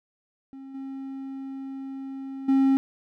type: tone with level steps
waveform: triangle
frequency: 269.3 Hz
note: C#4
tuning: 50 cents flat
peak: -37 / -31 / -15 dBFS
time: 0.53-2.77 s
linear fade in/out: 0 ms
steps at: 0.74 / 2.48 s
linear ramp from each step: 10 ms
effects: none